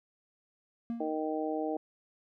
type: tone with exponential decay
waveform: triangle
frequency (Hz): 233.1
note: A#3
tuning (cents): 0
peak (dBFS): -28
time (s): 0.9-1.27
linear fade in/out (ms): 0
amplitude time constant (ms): 79
type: harmonic tone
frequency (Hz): 155.7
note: D#3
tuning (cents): +2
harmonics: 2 / 3 / 4 / 5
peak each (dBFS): -34 / -36 / -37 / -38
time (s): 1-1.77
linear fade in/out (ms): 5
effects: none